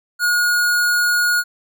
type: tone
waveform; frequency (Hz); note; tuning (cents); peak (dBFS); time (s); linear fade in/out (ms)
square; 1442; F#6; -45; -15; 0.19-1.44; 50
effects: none